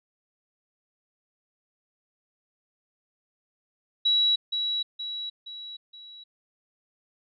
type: tone with echo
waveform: sine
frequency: 3900 Hz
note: B7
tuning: 23 cents flat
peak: -19 dBFS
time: 4.05-4.36 s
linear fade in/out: 10 ms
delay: 470 ms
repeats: 4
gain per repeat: -6 dB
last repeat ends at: 6.24 s
effects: none